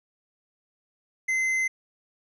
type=tone with tanh clipping; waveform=sine; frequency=2061 Hz; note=C7; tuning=27 cents flat; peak=-24 dBFS; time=1.28-1.68 s; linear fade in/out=10 ms; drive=8 dB; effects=none